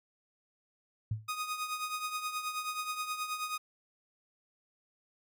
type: tone with exponential decay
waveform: sine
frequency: 108.6 Hz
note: A2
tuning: 22 cents flat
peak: -27 dBFS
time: 1.11-1.3 s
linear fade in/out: 5 ms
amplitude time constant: 40 ms
type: tone with tremolo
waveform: sawtooth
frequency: 1244.5 Hz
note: D#6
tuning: in tune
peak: -28 dBFS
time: 1.28-3.58 s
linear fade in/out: 10 ms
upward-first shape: triangle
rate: 9.4 Hz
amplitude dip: 70%
effects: none